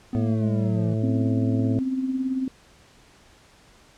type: exponential sweep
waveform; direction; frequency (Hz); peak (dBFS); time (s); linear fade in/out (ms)
triangle; down; 251.8 to 163.7; -23; 0.13-0.94; 2
type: harmonic tone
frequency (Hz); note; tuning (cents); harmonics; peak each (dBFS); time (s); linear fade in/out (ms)
110; A2; 0; 1 / 2 / 3 / 4 / 5 / 6; -23 / -29 / -33 / -35 / -37 / -39; 0.15-1.79; 0
type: tone with tremolo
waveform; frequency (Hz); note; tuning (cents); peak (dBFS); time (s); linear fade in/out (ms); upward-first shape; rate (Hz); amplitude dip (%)
sine; 261.6; C4; 0; -20; 1.03-2.48; 2; triangle; 18; 60
effects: pink hiss -54 dBFS RMS until 3.97 s + low-pass 8000 Hz 12 dB/octave